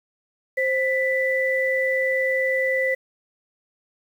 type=tone pair together; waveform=sine; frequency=525 / 1982 Hz; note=C5 / B6; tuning=+6 / +6 cents; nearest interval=octave + major seventh; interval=2300 cents; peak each=-22 dBFS; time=0.57-2.95 s; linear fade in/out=10 ms; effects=8-bit